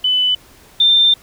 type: tone pair in turn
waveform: sine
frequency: 3001 / 3587 Hz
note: F#7 / A7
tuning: +24 / +33 cents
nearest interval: minor third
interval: 309 cents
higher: second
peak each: -12 / -8 dBFS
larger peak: second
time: 0.04-0.35 / 0.8-1.14 s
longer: second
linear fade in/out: 5 ms
effects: pink hiss -46 dBFS RMS until 1.22 s